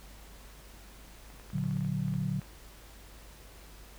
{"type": "clicks", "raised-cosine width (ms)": 0.5, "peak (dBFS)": -36, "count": 12, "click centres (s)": [1.302, 1.398, 1.502, 1.582, 1.639, 1.71, 1.769, 1.808, 1.848, 2.082, 2.139, 2.417]}
{"type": "chord", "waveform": "sine", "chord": "Bb augmented", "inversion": "none", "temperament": "equal", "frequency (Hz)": [116.54, 146.83, 185], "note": ["Bb2", "D3", "F#3"], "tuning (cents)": [0, 0, 0], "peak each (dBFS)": [-36, -32, -33], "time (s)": [1.53, 2.4], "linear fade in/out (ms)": 10}
{"effects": ["added 50 Hz sine -51 dBFS peak until 3.98 s", "pink hiss -54 dBFS RMS until 3.98 s"]}